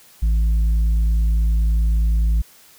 sine tone with tanh clipping, 54.8 Hz, A1, 6 cents flat, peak -15 dBFS, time 0.22-2.42 s, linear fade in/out 10 ms, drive 4 dB, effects white hiss -49 dBFS RMS until 2.78 s

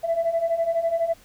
sine beating tone pair, 658 / 670 Hz, E5 / E5, -3 / +28 cents, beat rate 12 Hz, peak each -25 / -21 dBFS, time 0.03-1.14 s, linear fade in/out 20 ms, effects tanh soft clip ceiling -15 dBFS + pink hiss -53 dBFS RMS until 1.24 s

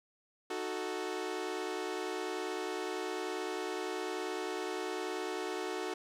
sawtooth chord, D# diminished, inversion none, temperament equal, 311.1 / 370 / 440 Hz, D#4 / F#4 / A4, 0 / 0 / 0 cents, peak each -39 / -34 / -36 dBFS, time 0.5-5.94 s, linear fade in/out 5 ms, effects low-pass 8000 Hz 12 dB/octave + 11-bit

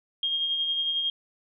sine tone with tremolo, 3232 Hz, G#7, 48 cents flat, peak -23 dBFS, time 0.23-1.1 s, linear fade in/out 2 ms, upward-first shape sine, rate 11 Hz, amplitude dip 35%, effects none

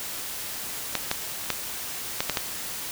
clicks, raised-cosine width 0.2 ms, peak -6 dBFS, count 6, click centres 0.953 / 1.114 / 1.503 / 2.205 / 2.297 / 2.372 s, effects white hiss -34 dBFS RMS until 2.91 s

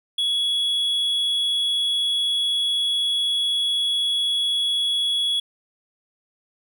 triangle tone, 3364 Hz, G#7, 22 cents sharp, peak -18 dBFS, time 0.18-5.4 s, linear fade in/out 5 ms, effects none

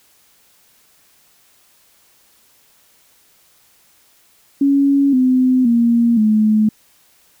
sine tone with pitch steps, 278.9 / 255.8 / 234.5 / 215.1 Hz, C#4 / C4 / A#3 / A3, +11 / -39 / +11 / -39 cents, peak -10 dBFS, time 4.61-6.69 s, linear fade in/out 5 ms, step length 520 ms, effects white hiss -54 dBFS RMS until 7.4 s

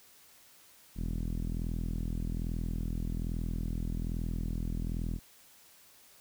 sawtooth tone with low-pass filter, 41.2 Hz, E1, in tune, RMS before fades -34 dBFS, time 0.95-5.2 s, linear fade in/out 50 ms, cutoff 230 Hz, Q 1.9, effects white hiss -59 dBFS RMS until 6.2 s

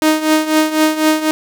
sawtooth tone with tremolo, 311.1 Hz, D#4, in tune, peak -4 dBFS, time 0.02-1.31 s, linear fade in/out 0 ms, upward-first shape triangle, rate 4 Hz, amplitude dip 80%, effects none

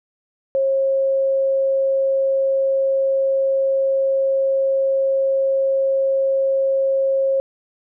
sine tone, 540 Hz, C#5, 45 cents flat, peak -15 dBFS, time 0.55-7.4 s, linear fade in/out 0 ms, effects none

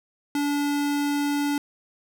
square tone, 288.3 Hz, D4, 32 cents flat, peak -23 dBFS, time 0.35-1.58 s, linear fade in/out 2 ms, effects none

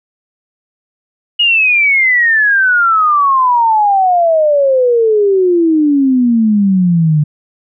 sine exponential sweep, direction down, 2899 to 146.83 Hz, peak -7 dBFS, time 1.39-7.24 s, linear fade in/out 10 ms, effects none

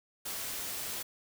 white noise, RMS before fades -38 dBFS, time 0.25-1.03 s, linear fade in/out 10 ms, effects none

